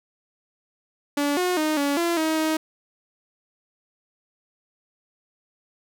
sawtooth tone with pitch steps, 287.8 / 361.3 / 309 / 284 / 340.7 / 316.9 / 314.9 Hz, D4 / F#4 / D#4 / C#4 / F4 / D#4 / D#4, -35 / -41 / -12 / +42 / -43 / +32 / +21 cents, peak -17 dBFS, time 1.17-2.57 s, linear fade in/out 5 ms, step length 200 ms, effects none

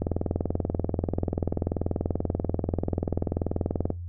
click train, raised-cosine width 2 ms, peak -12 dBFS, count 81, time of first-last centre 0.02-3.903 s, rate 20.6 Hz, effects noise-tail reverb RT60 0.2 s tail -21 dB re dry + added 87 Hz sine -33 dBFS peak until 4.08 s

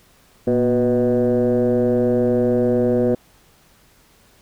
sine tone with frequency modulation, 366.5 Hz, F#4, 16 cents flat, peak -13 dBFS, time 0.47-3.15 s, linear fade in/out 5 ms, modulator 127 Hz, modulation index 1.6, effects tanh soft clip ceiling -11 dBFS + pink hiss -54 dBFS RMS until 4.41 s

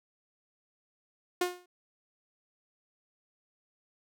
sawtooth tone with exponential decay, 358.2 Hz, F4, 44 cents sharp, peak -20 dBFS, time 1.41-1.66 s, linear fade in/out 5 ms, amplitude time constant 53 ms, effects none

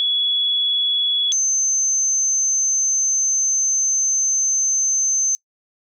sine tone pair in turn, 3381 / 6230 Hz, G#7 / G8, +30 / -12 cents, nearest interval major seventh, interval 1058 cents, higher second, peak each -16 dBFS, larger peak neither, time 0-1.32 / 1.32-5.35 s, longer second, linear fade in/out 0 ms, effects noise-tail reverb RT60 0.1 s tail -26 dB re dry

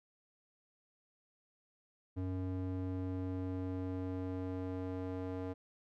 square tone with band-pass filter sweep, 92.5 Hz, F#2, in tune, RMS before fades -39 dBFS, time 2.16-5.54 s, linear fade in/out 20 ms, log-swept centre 210 to 420 Hz, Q 1.1, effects none

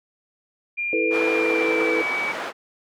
sine tone with pitch glide, 2400 to 2280 Hz, D7 to C#7, +37 to +48 cents, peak -23 dBFS, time 0.77-2.33 s, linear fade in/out 20 ms, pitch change -89 cents, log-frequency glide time 1.33-2.07 s
sine chord, E suspended fourth, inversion none, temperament equal, 329.6 / 440 / 493.9 Hz, E4 / A4 / B4, 0 / 0 / 0 cents, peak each -25 / -24 / -25 dBFS, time 0.93-2.02 s, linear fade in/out 2 ms
white band-pass noise, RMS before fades -30 dBFS, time 1.1-2.53 s, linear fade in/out 50 ms, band 330 to 1500 Hz, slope 12 dB/octave
effects none

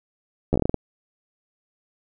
slowing click train, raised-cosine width 2 ms, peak -7 dBFS, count 9, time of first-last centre 0.53-0.743 s, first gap 12 ms, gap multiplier 1.22, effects none

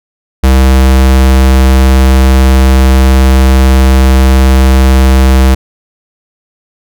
square tone, 65.6 Hz, C2, 5 cents sharp, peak -3 dBFS, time 0.43-5.55 s, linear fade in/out 10 ms, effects none

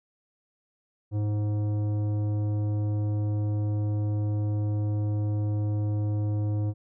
triangle tone with tanh clipping, 104.7 Hz, G#2, 15 cents sharp, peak -26 dBFS, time 1.11-6.74 s, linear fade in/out 50 ms, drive 16 dB, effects none

